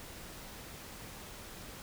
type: silence
effects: pink hiss -48 dBFS RMS until 1.82 s